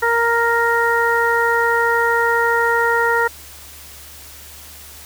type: harmonic tone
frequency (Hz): 466.2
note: A#4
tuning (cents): 0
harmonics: 1 / 2 / 3 / 4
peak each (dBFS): -19 / -19 / -19 / -20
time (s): 0.02-3.28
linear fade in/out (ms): 10
effects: added 73 Hz sine -44 dBFS peak until 5.05 s + white hiss -39 dBFS RMS until 5.05 s